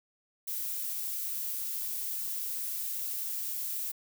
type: noise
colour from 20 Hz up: violet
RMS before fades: -35 dBFS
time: 0.47-3.92 s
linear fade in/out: 10 ms
effects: none